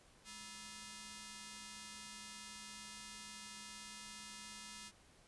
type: ring-modulated tone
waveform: 5% pulse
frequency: 763 Hz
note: G5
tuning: 47 cents flat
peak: -35 dBFS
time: 0.24-4.92 s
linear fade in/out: 50 ms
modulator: 553 Hz
effects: pink hiss -66 dBFS RMS until 5.27 s + resampled to 24000 Hz